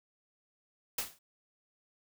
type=noise with exponential decay; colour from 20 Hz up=white; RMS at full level=-30 dBFS; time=0.98-1.19 s; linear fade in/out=5 ms; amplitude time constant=44 ms; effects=none